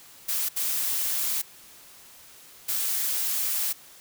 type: noise bursts at uneven times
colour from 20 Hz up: blue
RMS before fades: -27 dBFS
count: 3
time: 0.28-0.49 / 0.56-1.42 / 2.68-3.73 s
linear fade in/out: 10 ms
effects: white hiss -50 dBFS RMS until 4 s